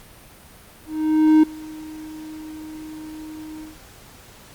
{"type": "tone with ADSR envelope", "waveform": "triangle", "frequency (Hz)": 311.1, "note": "D#4", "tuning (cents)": 0, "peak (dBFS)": -7, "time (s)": [0.86, 3.78], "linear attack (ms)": 570, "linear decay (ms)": 8, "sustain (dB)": -24, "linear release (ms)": 170, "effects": ["pink hiss -46 dBFS RMS until 4.54 s", "Opus 48 kbps"]}